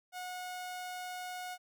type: tone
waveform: sawtooth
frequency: 728 Hz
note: F#5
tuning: 28 cents flat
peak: -36 dBFS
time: 0.12-1.58 s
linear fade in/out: 50 ms
effects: none